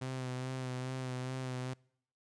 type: tone with vibrato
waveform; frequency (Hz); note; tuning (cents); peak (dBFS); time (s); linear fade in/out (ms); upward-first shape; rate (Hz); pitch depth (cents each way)
sawtooth; 128.6; C3; -30; -33; 0.01-1.74; 10; sine; 2.4; 27
effects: noise-tail reverb RT60 0.7 s tail -26 dB re dry + resampled to 22050 Hz